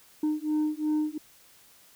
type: beating tone pair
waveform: sine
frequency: 303.9 / 306.7 Hz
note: D#4 / D#4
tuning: -41 / -25 cents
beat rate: 2.8 Hz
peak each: -26 dBFS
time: 0.23-1.18 s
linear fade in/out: 5 ms
effects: tanh soft clip ceiling -22 dBFS + white hiss -57 dBFS RMS until 1.95 s